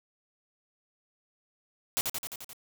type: noise with echo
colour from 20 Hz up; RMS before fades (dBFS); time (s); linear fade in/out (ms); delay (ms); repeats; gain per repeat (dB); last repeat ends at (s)
white; -28; 1.97-2.01; 0; 87; 6; -3; 2.532
effects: none